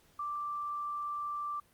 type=tone; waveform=sine; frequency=1174.7 Hz; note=D6; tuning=in tune; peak=-34 dBFS; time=0.19-1.6 s; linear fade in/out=5 ms; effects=pink hiss -66 dBFS RMS until 1.73 s + Opus 48 kbps